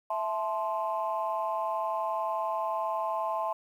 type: chord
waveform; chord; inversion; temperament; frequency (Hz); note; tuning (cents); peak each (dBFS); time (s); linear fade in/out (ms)
sine; A minor; second; equal with one note detuned; 659.3 / 868.4 / 1046.5; E5 / A5 / C6; 0 / -23 / 0; -32; 0.1-3.53; 5
effects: tanh soft clip ceiling -20 dBFS + 10-bit